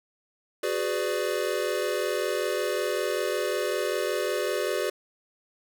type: chord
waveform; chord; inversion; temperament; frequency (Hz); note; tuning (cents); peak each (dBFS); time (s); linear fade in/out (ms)
square; G# half-diminished seventh; third; equal with one note detuned; 370 / 415.3 / 501.9 / 587.3; F#4 / G#4 / B4 / D5; 0 / 0 / +28 / 0; -32; 0.63-4.9; 5
effects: none